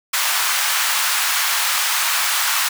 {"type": "high-pass noise", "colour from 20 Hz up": "pink", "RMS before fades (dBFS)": -19, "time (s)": [0.13, 2.69], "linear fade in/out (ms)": 10, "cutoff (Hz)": 1000, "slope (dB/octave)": 24, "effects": []}